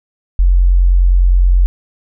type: tone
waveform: sine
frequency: 44.78 Hz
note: F1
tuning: 44 cents sharp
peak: -6 dBFS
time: 0.39-1.66 s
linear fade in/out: 0 ms
effects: none